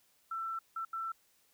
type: tone bursts at uneven times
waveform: sine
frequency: 1337 Hz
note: E6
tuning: 24 cents sharp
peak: -35 dBFS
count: 3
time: 0.31-0.59 / 0.76-0.85 / 0.93-1.12 s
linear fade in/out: 5 ms
effects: white hiss -70 dBFS RMS until 1.53 s